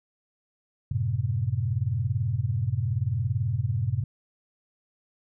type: chord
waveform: sine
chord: F# diminished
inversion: none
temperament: equal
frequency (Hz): 92.5 / 110 / 130.81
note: F#2 / A2 / C3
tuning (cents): 0 / 0 / 0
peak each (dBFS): -30 / -27 / -28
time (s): 0.91-4.04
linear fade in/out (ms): 5
effects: none